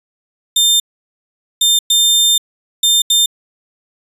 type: tone bursts at uneven times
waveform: sawtooth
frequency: 3600 Hz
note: A7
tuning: 39 cents sharp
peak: -6 dBFS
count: 5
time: 0.56-0.8 / 1.61-1.79 / 1.9-2.38 / 2.83-3.02 / 3.1-3.26 s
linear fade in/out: 5 ms
effects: resampled to 32000 Hz